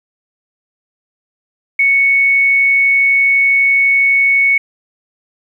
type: tone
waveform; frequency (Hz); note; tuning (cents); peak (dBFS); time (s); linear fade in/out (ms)
sine; 2217; C#7; 0; -8; 1.79-4.58; 5
effects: 8-bit